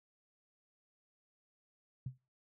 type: tone with exponential decay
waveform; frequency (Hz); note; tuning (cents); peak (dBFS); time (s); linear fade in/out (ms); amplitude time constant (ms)
sine; 129.2; C3; -21; -34; 2.06-2.18; 5; 25
effects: noise-tail reverb RT60 0.3 s tail -24 dB re dry